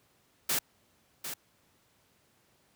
white noise with echo, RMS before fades -29 dBFS, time 0.49-0.59 s, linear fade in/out 5 ms, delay 750 ms, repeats 1, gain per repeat -9 dB, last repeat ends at 1.34 s, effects pink hiss -68 dBFS RMS until 2.75 s + high-pass 80 Hz 12 dB/octave

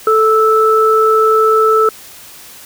sine tone pair together, 438.7 / 1314.6 Hz, A4 / E6, -5 / -5 cents, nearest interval octave + perfect fifth, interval 1900 cents, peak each -10 dBFS, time 0.07-1.89 s, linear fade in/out 2 ms, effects white hiss -36 dBFS RMS until 2.65 s

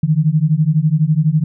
sine beating tone pair, 149.2 / 161.2 Hz, D3 / E3, +28 / -38 cents, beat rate 12 Hz, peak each -14 dBFS, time 0.03-1.44 s, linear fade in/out 5 ms, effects none

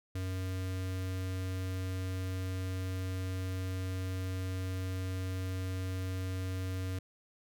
square tone with notch filter, 93.2 Hz, F#2, 13 cents sharp, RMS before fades -36 dBFS, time 0.15-6.99 s, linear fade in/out 5 ms, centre 880 Hz, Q 1.9, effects none

